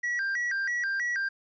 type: tone with vibrato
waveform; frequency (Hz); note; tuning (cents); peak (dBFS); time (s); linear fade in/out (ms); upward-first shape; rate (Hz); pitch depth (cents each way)
triangle; 1750; A6; -10; -25; 0.03-1.29; 10; square; 3.1; 170
effects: resampled to 16000 Hz + 11-bit